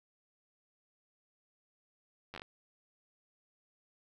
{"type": "slowing click train", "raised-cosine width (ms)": 0.3, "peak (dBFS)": -28, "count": 6, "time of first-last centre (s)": [2.34, 2.419], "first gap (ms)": 10, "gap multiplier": 1.23, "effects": ["11-bit"]}